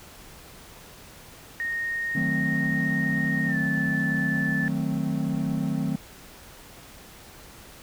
sine tone with pitch glide, 1855 to 1750.9 Hz, A#6 to A6, -9 to -9 cents, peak -26 dBFS, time 1.6-4.68 s, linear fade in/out 0 ms, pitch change -100 cents, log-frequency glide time 3.47-3.57 s
triangle chord, D# diminished seventh, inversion none, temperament equal, 155.56 / 185 / 220 / 261.6 Hz, D#3 / F#3 / A3 / C4, 0 / 0 / 0 / 0 cents, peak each -27 / -28 / -28 / -28 dBFS, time 2.15-5.96 s, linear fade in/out 5 ms
effects pink hiss -47 dBFS RMS until 7.82 s

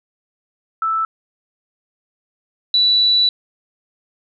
sine tone pair in turn, 1318.5 / 3951 Hz, E6 / B7, 0 / 0 cents, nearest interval octave + perfect fifth, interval 1900 cents, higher second, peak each -16 / -11 dBFS, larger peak second, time 0.82-1.05 / 2.74-3.29 s, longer second, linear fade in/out 2 ms, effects none

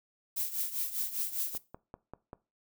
violet noise with tremolo, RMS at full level -31 dBFS, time 0.36-1.58 s, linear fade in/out 10 ms, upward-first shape triangle, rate 5 Hz, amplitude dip 80%
click train, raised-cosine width 1 ms, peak -29 dBFS, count 5, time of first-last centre 1.55-2.331 s, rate 5.12 Hz
effects noise-tail reverb RT60 0.3 s tail -20 dB re dry

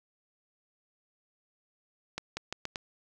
accelerating click train, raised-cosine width 0.2 ms, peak -17 dBFS, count 5, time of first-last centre 2.18-2.758 s, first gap 190 ms, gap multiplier 0.82, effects none

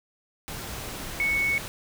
sine tone in noise, 2214 Hz, C#7, 3 cents flat, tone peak -22 dBFS, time 1.2-1.58 s, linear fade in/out 0 ms, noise pink, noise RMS -36 dBFS, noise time 0.48-1.68 s, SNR +11 dB, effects none

